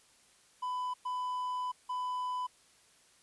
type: tone bursts at uneven times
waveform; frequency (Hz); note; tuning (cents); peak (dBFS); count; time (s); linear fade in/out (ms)
triangle; 1000; B5; +21; -31; 3; 0.62-0.94 / 1.05-1.72 / 1.89-2.47; 10
effects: white hiss -64 dBFS RMS until 3.22 s + resampled to 24000 Hz